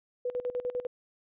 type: tone with tremolo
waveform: sine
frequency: 493.9 Hz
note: B4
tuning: in tune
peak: -28 dBFS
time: 0.25-0.87 s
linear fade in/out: 5 ms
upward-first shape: square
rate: 10 Hz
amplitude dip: 80%
effects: resampled to 8000 Hz